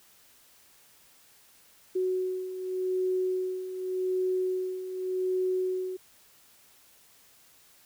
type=beating tone pair; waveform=sine; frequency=370 / 370.86 Hz; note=F#4 / F#4; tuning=0 / +4 cents; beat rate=0.86 Hz; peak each=-34 / -28 dBFS; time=1.95-5.97 s; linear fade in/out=10 ms; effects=white hiss -59 dBFS RMS until 7.85 s